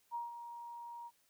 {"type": "tone with ADSR envelope", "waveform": "sine", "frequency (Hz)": 944, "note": "A#5", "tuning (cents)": 22, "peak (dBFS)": -36, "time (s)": [0.11, 1.11], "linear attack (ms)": 38, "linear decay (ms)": 160, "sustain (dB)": -9, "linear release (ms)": 46, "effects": ["white hiss -73 dBFS RMS until 1.29 s"]}